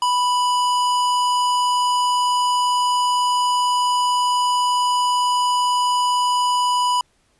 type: tone with hard clipping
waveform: sine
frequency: 987.8 Hz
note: B5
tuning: in tune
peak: -18 dBFS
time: 0.02-7.01 s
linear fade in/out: 2 ms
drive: 18 dB
effects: pink hiss -62 dBFS RMS until 7.39 s + resampled to 24000 Hz